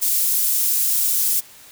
pink high-pass noise, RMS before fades -19 dBFS, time 0.01-1.41 s, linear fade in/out 20 ms, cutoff 11000 Hz, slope 12 dB/octave, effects white hiss -45 dBFS RMS until 1.71 s

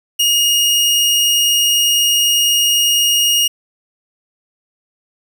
sawtooth tone, 2862 Hz, F7, 42 cents sharp, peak -8 dBFS, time 0.19-3.48 s, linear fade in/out 10 ms, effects none

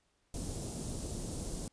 pink band-stop noise, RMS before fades -39 dBFS, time 0.34-1.68 s, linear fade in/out 2 ms, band 460 to 7400 Hz, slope 12 dB/octave, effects pink hiss -75 dBFS RMS until 1.72 s + resampled to 22050 Hz

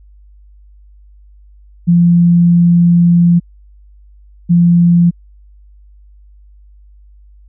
sine tone pair in turn, 172.5 / 172.5 Hz, F3 / F3, -21 / -21 cents, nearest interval unison, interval 0 cents, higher neither, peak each -5 dBFS, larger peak neither, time 1.87-3.4 / 4.49-5.11 s, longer first, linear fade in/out 20 ms, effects added 50 Hz sine -39 dBFS peak until 7.48 s

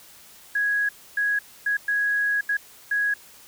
sine tone bursts at uneven times, 1661.2 Hz, G#6, in tune, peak -20 dBFS, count 6, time 0.55-0.89 / 1.17-1.39 / 1.66-1.77 / 1.88-2.41 / 2.49-2.57 / 2.91-3.14 s, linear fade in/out 5 ms, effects white hiss -49 dBFS RMS until 3.47 s

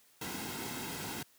pink noise with comb filter, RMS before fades -40 dBFS, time 0.21-1.23 s, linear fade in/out 5 ms, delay 1.7 ms, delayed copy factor -0.6, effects white hiss -65 dBFS RMS until 1.38 s + high-pass 100 Hz 12 dB/octave

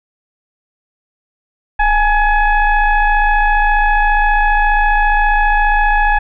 sine tone with frequency modulation, 830.6 Hz, G#5, in tune, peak -9 dBFS, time 1.79-6.19 s, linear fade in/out 10 ms, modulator 858 Hz, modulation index 1.2, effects none

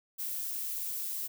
violet noise, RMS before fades -36 dBFS, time 0.18-1.28 s, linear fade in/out 20 ms, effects none

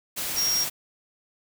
sine tone in noise, 5600 Hz, F8, 4 cents sharp, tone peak -22 dBFS, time 0.36-0.65 s, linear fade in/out 20 ms, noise white, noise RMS -30 dBFS, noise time 0.16-0.7 s, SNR +5 dB, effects none

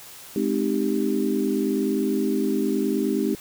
sine chord, Ab major seventh, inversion none, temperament equal with one note detuned, 211.8 / 261.6 / 311.1 / 392 Hz, Ab3 / C4 / Eb4 / G4, +34 / 0 / 0 / 0 cents, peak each -26 dBFS, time 0.36-3.35 s, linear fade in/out 2 ms, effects white hiss -43 dBFS RMS until 3.4 s

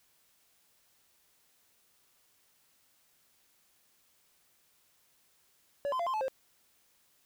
triangle tone with pitch steps, 568 / 1030 / 687 / 1047 / 864 / 529 Hz, C#5 / C6 / F5 / C6 / A5 / C5, +42 / -28 / -29 / +1 / -32 / +19 cents, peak -28 dBFS, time 5.85-6.282 s, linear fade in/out 0 ms, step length 72 ms, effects white hiss -69 dBFS RMS until 7.25 s

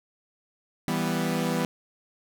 sawtooth chord, E minor, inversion none, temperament equal, 164.81 / 196 / 246.9 Hz, E3 / G3 / B3, 0 / 0 / 0 cents, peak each -25 / -26 / -25 dBFS, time 0.88-1.65 s, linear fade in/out 0 ms, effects none

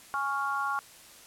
sine chord, Db major, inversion second, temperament equal, 830.6 / 1108.7 / 1396.9 Hz, Ab5 / Db6 / F6, 0 / 0 / 0 cents, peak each -34 / -31 / -32 dBFS, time 0.14-0.79 s, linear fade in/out 0 ms, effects white hiss -52 dBFS RMS until 1.26 s + low-pass 12000 Hz 12 dB/octave

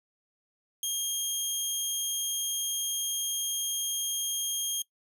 15% pulse tone, 3230 Hz, G#7, 49 cents flat, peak -22 dBFS, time 0.83-4.82 s, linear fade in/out 2 ms, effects noise-tail reverb RT60 0.1 s tail -20 dB re dry

